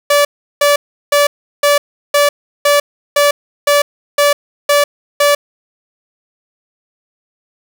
sawtooth tone bursts, 578 Hz, D5, 28 cents flat, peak -4 dBFS, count 11, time 0.1-5.35 s, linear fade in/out 5 ms, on 150 ms, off 360 ms, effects none

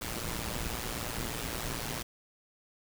pink noise with amplitude modulation, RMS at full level -33 dBFS, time 0.01-2.03 s, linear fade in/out 10 ms, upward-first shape sine, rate 116 Hz, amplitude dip 75%, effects none

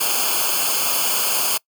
white noise with comb filter, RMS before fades -20 dBFS, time 0-1.58 s, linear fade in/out 10 ms, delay 0.52 ms, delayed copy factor -0.9, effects noise-tail reverb RT60 0.1 s tail -24 dB re dry

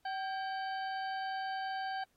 harmonic tone with a mistuned harmonic, 767 Hz, G5, 38 cents flat, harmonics 1 / 2 / 3 / 4 / 5 / 6, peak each -36 / -42 / -57 / -50 / -60 / -51 dBFS, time 0.05-2.04 s, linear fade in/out 5 ms, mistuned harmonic 2, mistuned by +71 cents, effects pink hiss -75 dBFS RMS until 2.16 s + AAC 48 kbps

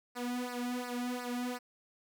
sawtooth tone with flanger, 245.9 Hz, B3, 7 cents flat, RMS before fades -37 dBFS, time 0.15-1.59 s, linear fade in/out 20 ms, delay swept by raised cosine 0.29 to 2.29 ms, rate 2.8 Hz, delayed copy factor -0.95, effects none

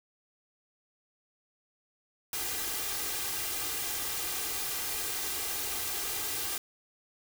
white noise with comb filter, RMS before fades -34 dBFS, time 2.33-6.58 s, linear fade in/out 2 ms, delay 2.5 ms, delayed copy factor +0.6, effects none

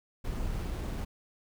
brown noise with sample-and-hold, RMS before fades -34 dBFS, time 0.24-1.05 s, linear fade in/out 10 ms, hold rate 7350 Hz, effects none

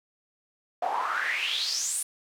pink noise with band-pass filter sweep, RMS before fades -29 dBFS, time 0.82-2.03 s, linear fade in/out 5 ms, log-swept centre 670 to 10000 Hz, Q 6.8, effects high-pass 400 Hz 12 dB/octave

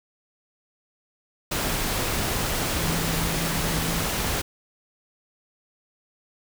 sine tone in noise, 164.81 Hz, E3, in tune, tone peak -29 dBFS, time 2.78-4.05 s, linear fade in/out 10 ms, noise pink, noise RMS -26 dBFS, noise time 1.51-4.42 s, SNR -6 dB, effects none

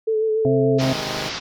sine tone with vibrato, 437.9 Hz, A4, 8 cents flat, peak -17 dBFS, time 0.07-0.79 s, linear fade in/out 10 ms, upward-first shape sine, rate 6.9 Hz, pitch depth 26 cents each way
harmonic tone, 132.3 Hz, C3, 20 cents sharp, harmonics 1 / 2 / 4 / 5, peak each -21 / -21 / -29 / -25 dBFS, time 0.45-0.93 s, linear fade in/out 2 ms
white low-pass noise, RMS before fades -29 dBFS, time 0.78-1.4 s, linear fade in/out 20 ms, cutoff 5600 Hz, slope 48 dB/octave
10% pulse chord, Ab major, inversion first, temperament just, 129.78 / 155.74 / 207.7 Hz, C3 / Eb3 / Ab3, -14 / +2 / 0 cents, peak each -24 / -23 / -24 dBFS, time 0.8-1.3 s, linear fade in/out 20 ms
effects none

